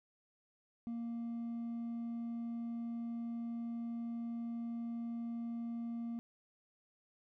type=tone with hard clipping; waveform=sine; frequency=233.1 Hz; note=A#3; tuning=in tune; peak=-39 dBFS; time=0.87-6.19 s; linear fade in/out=0 ms; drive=2 dB; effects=none